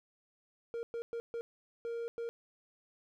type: tone bursts at uneven times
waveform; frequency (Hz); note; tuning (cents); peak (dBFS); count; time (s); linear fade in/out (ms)
triangle; 466.2; A#4; 0; -34; 6; 0.74-0.83 / 0.94-1.02 / 1.13-1.2 / 1.34-1.41 / 1.85-2.08 / 2.18-2.29; 0
effects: none